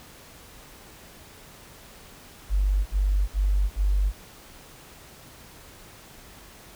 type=tone bursts; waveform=sine; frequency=48.8 Hz; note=G1; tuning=7 cents flat; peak=-19 dBFS; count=4; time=2.49-4.126 s; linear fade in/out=50 ms; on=370 ms; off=52 ms; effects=pink hiss -48 dBFS RMS until 6.75 s